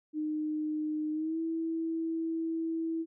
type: tone with pitch glide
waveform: sine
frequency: 306.5 to 326.6 Hz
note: D#4 to E4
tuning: -26 to -16 cents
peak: -30 dBFS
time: 0.13-3.06 s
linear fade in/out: 50 ms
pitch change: +110 cents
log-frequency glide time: 1.12-1.39 s
effects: none